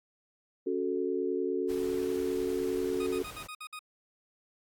sine chord, F# minor, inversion second, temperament equal, 277.2 / 370 / 440 Hz, C#4 / F#4 / A4, 0 / 0 / 0 cents, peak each -35 / -31 / -33 dBFS, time 0.66-3.23 s, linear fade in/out 10 ms
pink noise, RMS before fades -47 dBFS, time 1.68-3.48 s, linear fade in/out 20 ms
20% pulse tone bursts, 1244.5 Hz, D#6, in tune, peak -35 dBFS, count 7, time 3-3.792 s, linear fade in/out 5 ms, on 66 ms, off 55 ms
effects AAC 64 kbps

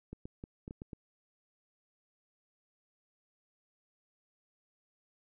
clicks, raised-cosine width 3 ms, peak -30 dBFS, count 7, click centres 0.13 / 0.255 / 0.439 / 0.679 / 0.709 / 0.819 / 0.932 s, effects none

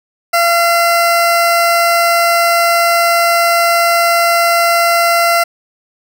20% pulse tone, 683 Hz, F5, 39 cents flat, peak -4 dBFS, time 0.33-5.44 s, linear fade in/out 10 ms, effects none

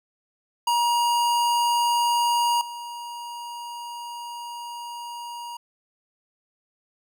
square tone with level steps, 950 Hz, A#5, 33 cents sharp, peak -20 / -34 dBFS, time 0.67-5.57 s, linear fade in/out 5 ms, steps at 2.61 s, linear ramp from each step 2 ms, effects none

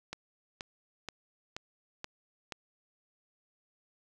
click train, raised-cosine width 0.2 ms, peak -21 dBFS, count 6, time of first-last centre 0.13-2.522 s, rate 2.09 Hz, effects none

